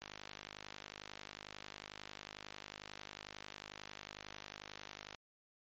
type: click train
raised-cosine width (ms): 0.2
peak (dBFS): -28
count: 263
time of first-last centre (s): 0.02-5.147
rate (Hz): 51.1
effects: low-pass 6000 Hz 12 dB/octave + MP3 32 kbps